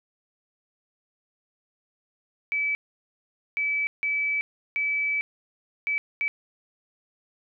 sine tone bursts at uneven times, 2300 Hz, D7, 37 cents flat, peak -23 dBFS, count 6, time 2.52-2.75 / 3.57-3.87 / 4.03-4.41 / 4.76-5.21 / 5.87-5.98 / 6.21-6.28 s, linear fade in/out 0 ms, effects none

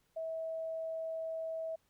sine tone, 648 Hz, E5, 30 cents flat, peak -36 dBFS, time 0.16-1.76 s, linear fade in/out 10 ms, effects pink hiss -75 dBFS RMS until 1.89 s

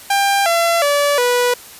sawtooth tone with pitch steps, 796 / 677.1 / 576 / 490 Hz, G5 / E5 / D5 / B4, +26 / +46 / -34 / -14 cents, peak -9 dBFS, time 0.1-1.54 s, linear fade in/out 5 ms, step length 360 ms, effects white hiss -38 dBFS RMS until 1.79 s + resampled to 32000 Hz

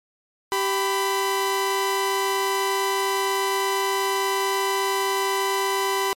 sawtooth tone pair together, 389.1 / 997 Hz, G4 / B5, -13 / +16 cents, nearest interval octave + major third, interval 1629 cents, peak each -20 dBFS, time 0.52-6.13 s, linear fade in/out 0 ms, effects MP3 64 kbps

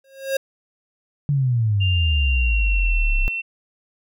square tone with exponential growth, 540 Hz, C#5, 45 cents flat, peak -17 dBFS, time 0.04-0.37 s, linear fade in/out 5 ms, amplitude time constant 70 ms
sine exponential sweep, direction down, 147.1 to 30.98 Hz, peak -16 dBFS, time 1.29-3.28 s, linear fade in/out 0 ms
sine tone with pitch glide, 2794 to 2700 Hz, F7 to E7, 0 to +41 cents, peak -23 dBFS, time 1.8-3.42 s, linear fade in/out 20 ms, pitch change -59 cents, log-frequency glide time 2.15-2.94 s
effects none

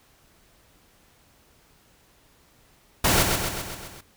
pink noise with echo, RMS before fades -20 dBFS, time 3.04-3.23 s, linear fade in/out 5 ms, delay 130 ms, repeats 6, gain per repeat -4 dB, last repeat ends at 4.01 s, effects pink hiss -59 dBFS RMS until 4.16 s

